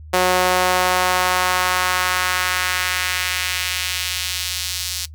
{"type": "tone with high-pass filter sweep", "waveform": "sawtooth", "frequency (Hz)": 182.5, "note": "F#3", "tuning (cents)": -24, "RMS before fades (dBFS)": -20, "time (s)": [0.13, 5.06], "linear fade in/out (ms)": 10, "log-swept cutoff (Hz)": [510, 4600], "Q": 1.2, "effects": ["noise-tail reverb RT60 0.1 s tail -18 dB re dry", "added 77 Hz sine -35 dBFS peak until 5.14 s"]}